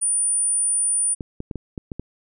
sine tone, 9400 Hz, D9, 1 cent sharp, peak -18 dBFS, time 0.01-1.15 s, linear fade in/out 20 ms
clicks, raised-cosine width 3 ms, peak -17 dBFS, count 7, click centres 1.208 / 1.404 / 1.512 / 1.557 / 1.778 / 1.918 / 1.996 s
effects none

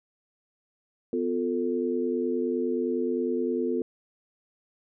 sine tone cluster, 251.6 / 354.5 / 444.2 Hz, B3 / F4 / A4, +32 / +26 / +16 cents, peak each -29 dBFS, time 1.13-3.82 s, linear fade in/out 2 ms, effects none

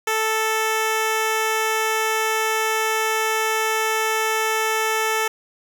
10% pulse tone, 440 Hz, A4, in tune, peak -11 dBFS, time 0.07-5.28 s, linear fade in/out 5 ms, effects none

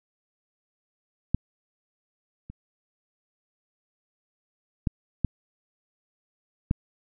clicks, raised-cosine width 5 ms, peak -9 / -27 / -11 / -10 / -10 dBFS, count 5, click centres 1.346 / 2.5 / 4.872 / 5.247 / 6.711 s, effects none

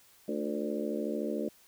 harmonic tone with a mistuned harmonic, 73.5 Hz, D2, 2 cents sharp, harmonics 3 / 4 / 5 / 6 / 7 / 8, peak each -36 / -37 / -38 / -39 / -39 / -40 dBFS, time 0.28-1.49 s, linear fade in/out 5 ms, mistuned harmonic 5, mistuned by -56 cents, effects white hiss -61 dBFS RMS until 1.67 s

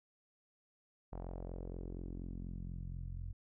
sawtooth tone with low-pass filter sweep, 44.19 Hz, F1, 21 cents sharp, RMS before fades -44 dBFS, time 1.12-3.33 s, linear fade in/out 10 ms, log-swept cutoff 820 to 96 Hz, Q 2, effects none

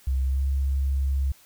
sine tone with pitch glide, 65.9 to 68.11 Hz, C2 to C#2, +13 to -30 cents, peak -21 dBFS, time 0.07-1.32 s, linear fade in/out 5 ms, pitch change +57 cents, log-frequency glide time 0.24-0.44 s, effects white hiss -55 dBFS RMS until 1.45 s

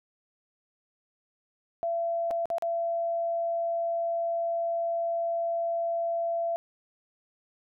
sine tone with dropouts, 675 Hz, E5, 41 cents sharp, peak -26 dBFS, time 1.83-6.56 s, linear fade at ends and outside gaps 0 ms, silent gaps 2.307-2.311 / 2.456-2.502 / 2.583-2.623 s, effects none

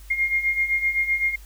sine beating tone pair, 2124 / 2131.8 Hz, C7 / C7, +25 / +32 cents, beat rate 7.8 Hz, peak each -26 / -21 dBFS, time 0.1-1.36 s, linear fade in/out 10 ms, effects added 50 Hz sine -41 dBFS peak until 1.45 s + white hiss -52 dBFS RMS until 1.45 s

